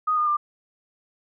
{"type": "tone with pitch steps", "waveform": "sine", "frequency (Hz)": [1244.5, 1218.2, 1192.4], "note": ["D#6", "D#6", "D6"], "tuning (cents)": [0, -37, 26], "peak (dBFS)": -19, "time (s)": [0.07, 0.37], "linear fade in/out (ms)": 10, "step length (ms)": 100, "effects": []}